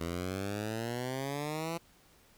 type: exponential sweep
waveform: 10% pulse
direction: up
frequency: 82.41 to 170 Hz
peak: -26 dBFS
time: 0-1.78 s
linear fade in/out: 10 ms
effects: pink hiss -63 dBFS RMS until 2.37 s